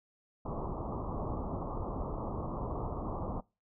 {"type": "low-pass noise", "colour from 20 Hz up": "pink", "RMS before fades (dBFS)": -37, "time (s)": [0.45, 3.41], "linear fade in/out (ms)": 10, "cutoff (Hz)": 1200, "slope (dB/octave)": 96, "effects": ["noise-tail reverb RT60 0.3 s tail -25 dB re dry"]}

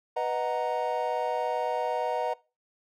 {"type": "chord", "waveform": "triangle", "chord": "B major seventh", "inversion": "none", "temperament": "equal", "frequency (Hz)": [493.9, 622.3, 740, 932.3], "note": ["B4", "D#5", "F#5", "A#5"], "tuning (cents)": [0, 0, 0, 0], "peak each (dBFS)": -30, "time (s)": [0.16, 2.34], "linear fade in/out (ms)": 10, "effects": ["noise-tail reverb RT60 0.3 s tail -22 dB re dry"]}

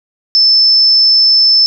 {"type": "tone", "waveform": "sine", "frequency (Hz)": 5274, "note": "E8", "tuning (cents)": 0, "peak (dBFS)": -5, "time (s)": [0.35, 1.66], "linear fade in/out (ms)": 0, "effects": []}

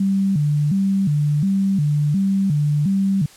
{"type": "tone with vibrato", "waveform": "sine", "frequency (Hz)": 169.6, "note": "E3", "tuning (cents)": 50, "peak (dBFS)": -15, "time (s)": [0, 3.26], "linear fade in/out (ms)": 5, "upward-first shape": "square", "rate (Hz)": 1.4, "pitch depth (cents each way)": 240, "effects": ["white hiss -46 dBFS RMS until 3.36 s", "low-pass 10000 Hz 12 dB/octave"]}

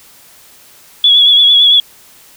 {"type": "tone with vibrato", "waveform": "sine", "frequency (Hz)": 3382, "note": "G#7", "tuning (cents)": 31, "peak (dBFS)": -4, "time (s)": [1.04, 1.8], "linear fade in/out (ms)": 2, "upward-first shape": "sine", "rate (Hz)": 8.9, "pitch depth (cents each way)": 39, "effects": ["white hiss -42 dBFS RMS until 2.36 s"]}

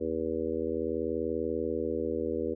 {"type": "harmonic tone", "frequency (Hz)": 80.5, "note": "E2", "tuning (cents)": -41, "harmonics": [1, 3, 4, 5, 6, 7], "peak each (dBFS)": [-42, -37, -35, -34, -33, -42], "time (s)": [0, 2.55], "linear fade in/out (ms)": 20, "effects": []}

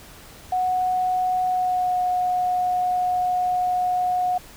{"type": "tone with pitch glide", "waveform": "sine", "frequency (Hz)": [736, 726.7], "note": ["F#5", "F#5"], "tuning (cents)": [-9, -31], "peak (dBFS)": -19, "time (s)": [0.52, 4.38], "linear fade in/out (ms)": 5, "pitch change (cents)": -22, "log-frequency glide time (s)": [1.47, 1.97], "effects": ["pink hiss -45 dBFS RMS until 4.56 s"]}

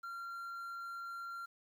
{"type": "tone with quantisation", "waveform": "triangle", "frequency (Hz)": 1378, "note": "F6", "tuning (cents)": -24, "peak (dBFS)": -40, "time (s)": [0.03, 1.46], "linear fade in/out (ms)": 10, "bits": 11, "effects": []}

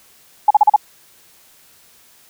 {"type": "tone bursts", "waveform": "sine", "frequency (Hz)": 840, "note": "G#5", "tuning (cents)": 19, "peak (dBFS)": -5, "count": 5, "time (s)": [0.48, 0.762], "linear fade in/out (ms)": 5, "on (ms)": 26, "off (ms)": 38, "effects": ["white hiss -50 dBFS RMS until 2.29 s"]}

